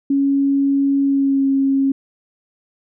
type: tone with pitch glide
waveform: sine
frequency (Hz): 277.2 to 272.1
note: C#4 to C#4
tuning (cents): 0 to -32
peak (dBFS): -13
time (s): 0.1-1.92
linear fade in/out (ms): 5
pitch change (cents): -32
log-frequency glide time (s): 1.04-1.47
effects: none